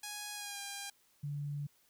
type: tone with pitch glide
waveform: 5% pulse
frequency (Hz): 830.6 to 802.8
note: G#5 to G5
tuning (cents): 0 to +41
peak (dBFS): -29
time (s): 0.03-0.9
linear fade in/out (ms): 5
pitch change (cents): -59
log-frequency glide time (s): 0.34-0.6
type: tone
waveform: sine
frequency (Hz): 144.7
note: D3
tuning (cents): -25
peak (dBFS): -36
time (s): 1.23-1.67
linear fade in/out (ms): 10
effects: white hiss -70 dBFS RMS until 1.89 s